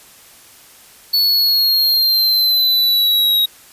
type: linear sweep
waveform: square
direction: down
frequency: 4435 to 3800 Hz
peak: -12 dBFS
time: 1.13-3.46 s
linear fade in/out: 10 ms
effects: white hiss -44 dBFS RMS until 3.72 s + resampled to 32000 Hz